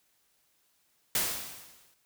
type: noise with exponential decay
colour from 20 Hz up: white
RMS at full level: -26 dBFS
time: 1.15-1.94 s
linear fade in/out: 2 ms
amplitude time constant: 170 ms
effects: white hiss -71 dBFS RMS until 2.05 s